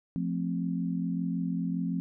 sine chord, F major, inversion none, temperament equal, 174.61 / 220 / 261.6 Hz, F3 / A3 / C4, 0 / 0 / 0 cents, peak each -30 / -36 / -33 dBFS, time 0.16-2 s, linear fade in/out 0 ms, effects none

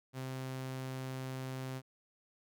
sawtooth tone, 130.81 Hz, C3, in tune, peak -35 dBFS, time 0.13-1.82 s, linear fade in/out 50 ms, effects none

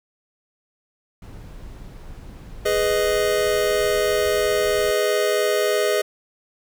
brown noise, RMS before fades -38 dBFS, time 1.22-4.91 s, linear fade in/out 2 ms
square chord, G# minor, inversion none, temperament just, 415.3 / 498.4 / 623 Hz, G#4 / B4 / D#5, 0 / +16 / +2 cents, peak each -22 / -25 / -23 dBFS, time 2.65-6.02 s, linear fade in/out 10 ms
effects none

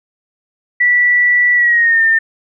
sine tone with pitch glide, 1958 to 1805.9 Hz, B6 to A6, -15 to +45 cents, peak -8 dBFS, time 0.8-2.19 s, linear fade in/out 10 ms, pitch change -140 cents, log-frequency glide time 1.54-2.03 s, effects none

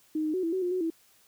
sine tone with pitch steps, 310.7 / 309 / 370.9 / 330.7 / 375.6 / 355.6 / 368.6 / 327.4 Hz, D#4 / D#4 / F#4 / E4 / F#4 / F4 / F#4 / E4, -2 / -12 / +4 / +6 / +26 / +31 / -7 / -12 cents, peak -26 dBFS, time 0.15-0.902 s, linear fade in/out 5 ms, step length 94 ms, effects white hiss -62 dBFS RMS until 1.27 s

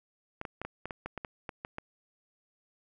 clicks, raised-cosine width 0.5 ms, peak -22 dBFS, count 12, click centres 0.414 / 0.452 / 0.616 / 0.65 / 0.856 / 0.908 / 1.06 / 1.177 / 1.248 / 1.492 / 1.649 / 1.784 s, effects none

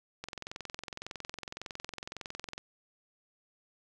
click train, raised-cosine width 0.2 ms, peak -22 dBFS, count 52, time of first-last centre 0.24-2.579 s, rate 21.8 Hz, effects none

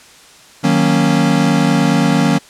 square chord, D# minor seventh, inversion none, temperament equal, 155.56 / 185 / 233.1 / 277.2 Hz, D#3 / F#3 / A#3 / C#4, 0 / 0 / 0 / 0 cents, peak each -17 dBFS, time 0.63-2.39 s, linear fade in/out 20 ms, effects white hiss -42 dBFS RMS until 2.49 s + low-pass 8000 Hz 12 dB/octave

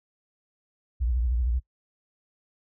sine tone with vibrato, 60.5 Hz, B1, 35 cents flat, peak -22 dBFS, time 1-1.6 s, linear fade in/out 20 ms, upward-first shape triangle, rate 13 Hz, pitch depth 190 cents each way, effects noise-tail reverb RT60 0.1 s tail -23 dB re dry

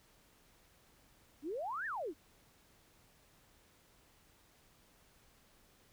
sine exponential two-way sweep, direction up then down, 268.3 to 1864.7 to 268.3 Hz, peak -37 dBFS, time 1.42-2.14 s, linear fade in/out 50 ms, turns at 1.86 s, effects pink hiss -67 dBFS RMS until 5.92 s

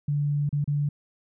sine tone with dropouts, 145.3 Hz, D3, 18 cents flat, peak -22 dBFS, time 0.08-0.89 s, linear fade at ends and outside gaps 5 ms, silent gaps 0.492-0.527 / 0.643-0.676 s, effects none

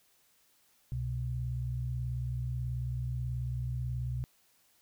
sine tone pair together, 65.8 / 124.21 Hz, C2 / B2, +10 / +10 cents, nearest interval major seventh, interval 1100 cents, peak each -37 / -33 dBFS, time 0.92-4.24 s, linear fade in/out 0 ms, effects white hiss -68 dBFS RMS until 4.81 s

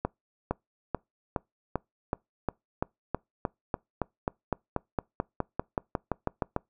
accelerating click train, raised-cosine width 1 ms, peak -13 dBFS, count 25, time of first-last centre 0.05-6.564 s, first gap 460 ms, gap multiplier 0.95, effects noise-tail reverb RT60 0.2 s tail -26 dB re dry

